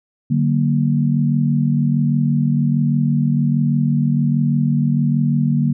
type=chord; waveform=sine; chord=D augmented; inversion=none; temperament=equal with one note detuned; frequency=146.83 / 188.12 / 233.1 Hz; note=D3 / F#3 / A#3; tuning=0 / +29 / 0 cents; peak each=-16 / -22 / -18 dBFS; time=0.3-5.73 s; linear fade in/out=10 ms; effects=none